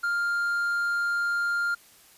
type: tone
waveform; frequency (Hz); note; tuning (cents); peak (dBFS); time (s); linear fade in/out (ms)
triangle; 1400; F6; +4; -22; 0.03-1.75; 10
effects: white hiss -55 dBFS RMS until 2.17 s + resampled to 32000 Hz